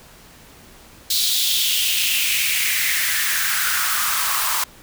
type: noise with high-pass filter sweep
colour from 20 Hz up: white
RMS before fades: -20 dBFS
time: 1.1-4.64 s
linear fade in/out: 5 ms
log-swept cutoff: 4000 to 1000 Hz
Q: 4.1
effects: pink hiss -46 dBFS RMS until 4.82 s